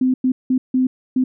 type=tone bursts at uneven times; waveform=sine; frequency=257 Hz; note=C4; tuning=31 cents flat; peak=-13 dBFS; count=5; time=0.01-0.14 / 0.24-0.32 / 0.5-0.58 / 0.74-0.87 / 1.16-1.24 s; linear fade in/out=5 ms; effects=none